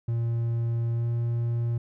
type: tone with pitch glide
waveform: triangle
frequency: 116.54 to 117.69 Hz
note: A#2 to A#2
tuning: 0 to +17 cents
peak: -22 dBFS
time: 0.08-1.78 s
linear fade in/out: 5 ms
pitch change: +17 cents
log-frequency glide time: 0.93-1.07 s
effects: none